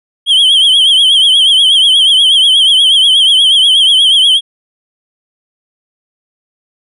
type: tone with vibrato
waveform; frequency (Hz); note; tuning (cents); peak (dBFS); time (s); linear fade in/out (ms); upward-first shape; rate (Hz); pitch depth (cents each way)
triangle; 3177; G7; +23; -3; 0.26-4.41; 50; triangle; 8.3; 110
effects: resampled to 32000 Hz